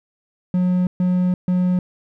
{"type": "tone bursts at uneven times", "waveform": "triangle", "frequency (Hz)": 181.1, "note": "F#3", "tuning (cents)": -37, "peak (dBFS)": -13, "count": 3, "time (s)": [[0.54, 0.87], [1, 1.34], [1.48, 1.79]], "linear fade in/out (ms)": 2, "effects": []}